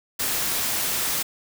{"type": "noise", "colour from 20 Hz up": "white", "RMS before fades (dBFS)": -25, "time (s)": [0.19, 1.23], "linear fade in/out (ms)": 10, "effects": []}